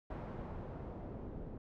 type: noise with low-pass filter sweep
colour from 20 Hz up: pink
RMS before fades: -45 dBFS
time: 0.1-1.58 s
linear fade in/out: 5 ms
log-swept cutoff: 1000 to 450 Hz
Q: 0.78
effects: none